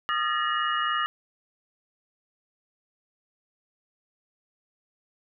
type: tone cluster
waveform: sine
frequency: 1227 / 1350 / 1722 / 1879 / 2889 Hz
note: D#6 / E6 / A6 / A#6 / F#7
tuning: -25 / +41 / -38 / +13 / -42 cents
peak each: -26 / -32 / -33 / -34 / -32 dBFS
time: 0.09-1.06 s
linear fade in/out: 0 ms
effects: none